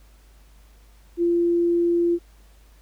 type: tone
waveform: sine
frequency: 343.6 Hz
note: F4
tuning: 28 cents flat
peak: -17 dBFS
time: 1.17-2.19 s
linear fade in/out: 50 ms
effects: added 51 Hz sine -49 dBFS peak until 2.81 s + pink hiss -59 dBFS RMS until 2.81 s